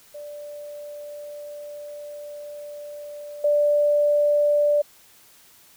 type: tone with level steps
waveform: sine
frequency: 587.3 Hz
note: D5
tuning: in tune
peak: -34 / -16 dBFS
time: 0.14-4.82 s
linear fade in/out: 10 ms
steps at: 3.44 s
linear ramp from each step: 5 ms
effects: white hiss -53 dBFS RMS until 5.76 s